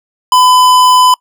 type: tone with hard clipping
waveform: sine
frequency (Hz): 1006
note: B5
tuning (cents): +32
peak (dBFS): -6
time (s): 0.32-1.14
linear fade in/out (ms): 2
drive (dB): 18
effects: noise-tail reverb RT60 0.1 s tail -25 dB re dry